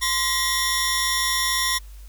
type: tone cluster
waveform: sawtooth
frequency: 1043 / 1912 / 3496 / 5570 Hz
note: C6 / A#6 / A7 / F8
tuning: -6 / +43 / -12 / -5 cents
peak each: -23 dBFS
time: 0.01-1.79 s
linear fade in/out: 20 ms
effects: added 50 Hz sine -38 dBFS peak until 2.08 s + white hiss -54 dBFS RMS until 2.08 s